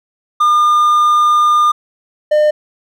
triangle tone pair in turn, 1208 / 604 Hz, D6 / D5, +48 / +48 cents, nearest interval octave, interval 1200 cents, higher first, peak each -6 dBFS, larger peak neither, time 0.4-1.72 / 2.31-2.51 s, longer first, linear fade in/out 10 ms, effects none

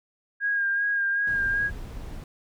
sine tone with vibrato, 1622 Hz, G#6, 41 cents flat, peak -22 dBFS, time 0.4-1.71 s, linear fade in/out 50 ms, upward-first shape sine, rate 2.6 Hz, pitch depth 28 cents each way
brown noise, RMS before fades -37 dBFS, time 1.27-2.24 s, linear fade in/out 2 ms
effects none

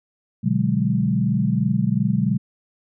sine chord, G# half-diminished seventh, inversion first, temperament equal, 123.47 / 146.83 / 185 / 207.7 Hz, B2 / D3 / F#3 / G#3, 0 / 0 / 0 / 0 cents, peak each -23 / -24 / -22 / -22 dBFS, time 0.43-2.38 s, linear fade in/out 20 ms, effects none

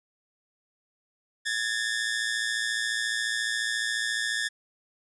sawtooth tone pair together, 1685.7 / 1800 Hz, G#6 / A6, +25 / +39 cents, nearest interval minor second, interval 114 cents, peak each -26 dBFS, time 1.45-4.49 s, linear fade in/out 20 ms, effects resampled to 24000 Hz

